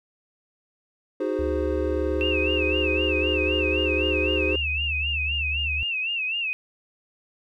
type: chord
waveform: triangle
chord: Ab dominant seventh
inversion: second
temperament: equal with one note detuned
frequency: 311.1 / 370 / 411.5 / 523.3 Hz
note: Eb4 / Gb4 / Ab4 / C5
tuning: 0 / 0 / -16 / 0 cents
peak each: -27 dBFS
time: 1.2-4.56 s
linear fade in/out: 5 ms
type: tone with pitch glide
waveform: sine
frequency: 73.42 to 72.62 Hz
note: D2 to D2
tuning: 0 to -19 cents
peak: -28 dBFS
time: 1.39-5.83 s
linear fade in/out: 0 ms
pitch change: -19 cents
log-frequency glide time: 4.95-5.33 s
type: tone with vibrato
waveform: sine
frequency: 2659 Hz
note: E7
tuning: 14 cents sharp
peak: -24 dBFS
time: 2.21-6.53 s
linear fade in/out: 0 ms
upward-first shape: sine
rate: 3.9 Hz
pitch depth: 110 cents each way
effects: none